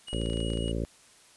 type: tone with tremolo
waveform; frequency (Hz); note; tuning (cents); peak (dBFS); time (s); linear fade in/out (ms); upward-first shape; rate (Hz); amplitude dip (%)
square; 2900; F#7; -35; -38; 0.07-0.72; 10; sine; 3.4; 25
type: clicks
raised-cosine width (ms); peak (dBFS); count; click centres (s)
0.2; -29; 12; 0.084 / 0.136 / 0.215 / 0.26 / 0.3 / 0.333 / 0.372 / 0.404 / 0.503 / 0.534 / 0.574 / 0.682
type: harmonic tone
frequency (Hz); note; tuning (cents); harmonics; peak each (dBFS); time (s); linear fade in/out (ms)
56.6; A1; +50; 1 / 2 / 3 / 4 / 5 / 6 / 7 / 8 / 9 / 10; -32 / -35 / -37 / -38 / -39 / -40 / -40 / -41 / -42 / -42; 0.13-0.85; 0
effects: white hiss -57 dBFS RMS until 1.36 s + resampled to 24000 Hz